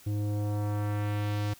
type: tone with low-pass filter sweep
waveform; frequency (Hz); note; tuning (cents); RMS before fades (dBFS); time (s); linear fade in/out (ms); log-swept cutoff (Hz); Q
square; 103.83; G#2; 0; -30; 0.06-1.54; 10; 300 to 6200; 1
effects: white hiss -55 dBFS RMS until 1.59 s